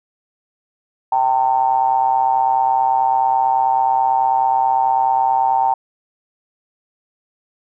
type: ring-modulated tone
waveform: triangle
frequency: 64.6 Hz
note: C2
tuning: 21 cents flat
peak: -8 dBFS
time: 1.12-5.74 s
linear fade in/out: 5 ms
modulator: 843 Hz
effects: none